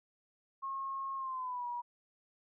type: tone with pitch glide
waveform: sine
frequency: 1082 to 964 Hz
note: C#6 to B5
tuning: -42 to -42 cents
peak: -36 dBFS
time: 0.62-1.82 s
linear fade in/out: 20 ms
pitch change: -200 cents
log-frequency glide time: 1.16-1.67 s
effects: none